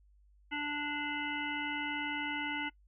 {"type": "harmonic tone", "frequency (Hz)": 293.7, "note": "D4", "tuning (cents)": 0, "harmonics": [1, 3, 5, 7, 9, 10], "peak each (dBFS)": [-40, -41, -41, -38, -46, -44], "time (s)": [0.51, 2.7], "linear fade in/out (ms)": 20, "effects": ["noise-tail reverb RT60 0.1 s tail -23 dB re dry", "added 50 Hz sine -61 dBFS peak until 2.87 s"]}